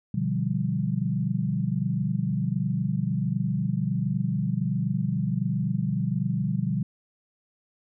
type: chord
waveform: sine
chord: G dominant seventh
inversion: first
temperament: equal with one note detuned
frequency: 123.47 / 147.34 / 174.61 / 196 Hz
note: B2 / D3 / F3 / G3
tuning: 0 / +6 / 0 / 0 cents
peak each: -29 dBFS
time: 0.14-6.83 s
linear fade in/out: 5 ms
effects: none